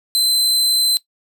sawtooth tone, 4066 Hz, B7, 50 cents sharp, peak -11 dBFS, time 0.15-0.97 s, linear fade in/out 0 ms, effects noise-tail reverb RT60 0.1 s tail -18 dB re dry

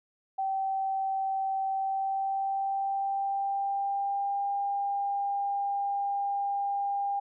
sine tone with pitch glide, 773 to 801.2 Hz, G5 to G5, -24 to +38 cents, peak -27 dBFS, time 0.38-7.2 s, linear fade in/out 10 ms, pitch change +62 cents, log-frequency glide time 1.7-4.48 s, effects none

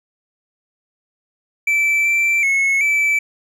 triangle tone with pitch steps, 2324 / 2342 / 2186 / 2315 Hz, D7 / D7 / C#7 / D7, -19 / -5 / -25 / -25 cents, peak -12 dBFS, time 1.67-3.19 s, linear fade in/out 5 ms, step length 380 ms, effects none

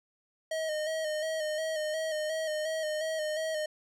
square tone with vibrato, 625 Hz, D#5, 8 cents sharp, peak -31 dBFS, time 0.51-3.66 s, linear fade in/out 5 ms, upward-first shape square, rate 2.8 Hz, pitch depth 35 cents each way, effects low-pass 10000 Hz 12 dB/octave

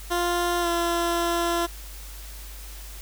15% pulse tone with pitch glide, 349.2 to 342 Hz, F4 to F4, 0 to -36 cents, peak -16 dBFS, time 0.1-1.67 s, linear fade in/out 20 ms, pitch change -36 cents, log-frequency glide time 0.61-0.67 s, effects added 50 Hz sine -38 dBFS peak until 3.01 s + white hiss -44 dBFS RMS until 3.01 s

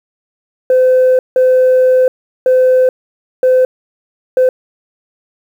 sine tone bursts at uneven times, 512 Hz, C5, 38 cents flat, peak -4 dBFS, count 5, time 0.7-1.19 / 1.36-2.08 / 2.46-2.89 / 3.43-3.65 / 4.37-4.49 s, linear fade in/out 2 ms, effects tanh soft clip ceiling -4 dBFS + 7-bit

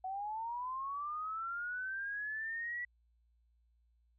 sine linear sweep, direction up, 740 to 1957 Hz, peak -37 dBFS, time 0.04-2.85 s, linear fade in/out 5 ms, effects added 58 Hz sine -69 dBFS peak until 4.18 s

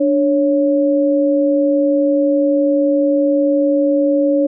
sine tone pair together, 293.2 / 554.4 Hz, D4 / C#5, -3 / 0 cents, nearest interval major seventh, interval 1103 cents, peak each -14 dBFS, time 0-4.47 s, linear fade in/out 10 ms, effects none

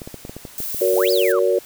clicks, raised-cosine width 2 ms, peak -19 dBFS, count 9, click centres 0.018 / 0.075 / 0.143 / 0.251 / 0.295 / 0.366 / 0.452 / 0.603 / 0.746 s
violet noise, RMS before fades -27 dBFS, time 0.58-1.32 s, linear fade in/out 0 ms
sine chord, F# major, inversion none, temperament equal with one note detuned, 370 / 466.2 / 567.3 Hz, F#4 / A#4 / C#5, 0 / 0 / +40 cents, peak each -19 dBFS, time 0.81-1.59 s, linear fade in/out 5 ms
sine exponential two-way sweep, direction up then down, 454.3 to 5274 to 1048 Hz, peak -24 dBFS, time 0.94-1.39 s, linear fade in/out 0 ms, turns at 1.11 s
effects white hiss -43 dBFS RMS until 1.65 s

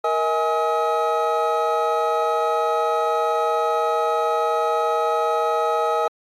triangle tone cluster, 468.2 / 637 / 831 / 1275 Hz, A#4 / D#5 / G#5 / D#6, +8 / +41 / +1 / +42 cents, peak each -22 dBFS, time 0.04-6.08 s, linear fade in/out 5 ms, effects AAC 48 kbps

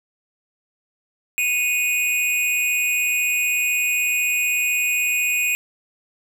square tone with amplitude modulation, 2489 Hz, D#7, in tune, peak -16 dBFS, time 1.38-5.55 s, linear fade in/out 0 ms, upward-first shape sine, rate 296 Hz, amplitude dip 65%, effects none

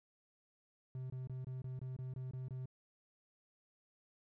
triangle tone bursts, 128.9 Hz, C3, 26 cents flat, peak -39 dBFS, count 10, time 0.95-2.657 s, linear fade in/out 2 ms, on 150 ms, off 23 ms, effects none

